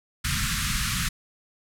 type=band-stop noise; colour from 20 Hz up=pink; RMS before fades=-26 dBFS; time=0.24-1.09 s; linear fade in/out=10 ms; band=220 to 1200 Hz; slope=48 dB/octave; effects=low-pass 12000 Hz 12 dB/octave